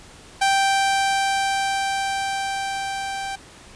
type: tone with level ramp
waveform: sawtooth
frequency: 783 Hz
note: G5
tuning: 2 cents flat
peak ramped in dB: -12 to -23 dBFS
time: 0.41-3.36 s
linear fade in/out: 10 ms
effects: pink hiss -45 dBFS RMS until 3.75 s + resampled to 22050 Hz